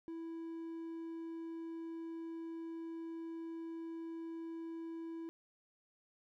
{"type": "tone", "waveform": "triangle", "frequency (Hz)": 329.6, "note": "E4", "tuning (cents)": 0, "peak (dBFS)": -40, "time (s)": [0.08, 5.29], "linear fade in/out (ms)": 0, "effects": []}